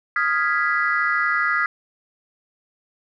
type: chord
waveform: sine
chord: F half-diminished seventh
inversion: third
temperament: equal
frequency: 1244.5 / 1396.9 / 1661.2 / 1975.5 Hz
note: Eb6 / F6 / Ab6 / Cb7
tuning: 0 / 0 / 0 / 0 cents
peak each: -23 dBFS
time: 0.16-1.66 s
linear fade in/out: 2 ms
effects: tanh soft clip ceiling -9 dBFS